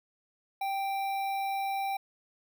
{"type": "tone with notch filter", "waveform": "square", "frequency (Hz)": 784, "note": "G5", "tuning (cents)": 0, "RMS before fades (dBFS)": -32, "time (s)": [0.61, 1.97], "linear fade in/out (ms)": 5, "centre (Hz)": 6900, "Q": 0.67, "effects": []}